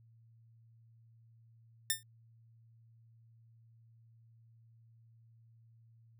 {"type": "tone with exponential decay", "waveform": "5% pulse", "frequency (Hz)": 1800, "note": "A6", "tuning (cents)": 39, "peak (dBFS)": -15, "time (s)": [1.9, 2.03], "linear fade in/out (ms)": 1, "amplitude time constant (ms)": 28, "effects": ["added 114 Hz sine -60 dBFS peak until 6.19 s"]}